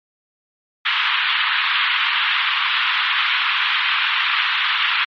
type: band-pass noise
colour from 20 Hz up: white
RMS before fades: -19 dBFS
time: 0.85-5.05 s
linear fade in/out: 10 ms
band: 1000 to 3500 Hz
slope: 48 dB/octave
effects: MP3 32 kbps